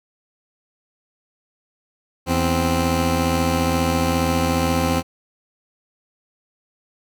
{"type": "tone pair together", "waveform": "15% pulse", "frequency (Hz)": [82.29, 261.5], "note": ["E2", "C4"], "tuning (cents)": [-2, -1], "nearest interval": "octave + minor sixth", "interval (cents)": 2001, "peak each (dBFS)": [-14, -14], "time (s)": [2.26, 5.03], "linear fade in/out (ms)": 50, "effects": []}